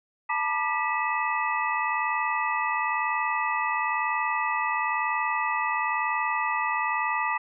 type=tone cluster; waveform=sine; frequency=881 / 962 / 1192 / 1958 / 2581 Hz; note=A5 / B5 / D6 / B6 / E7; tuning=+2 / -46 / +25 / -15 / -37 cents; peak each=-30 / -31 / -29 / -30 / -34 dBFS; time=0.29-7.38 s; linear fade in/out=10 ms; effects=none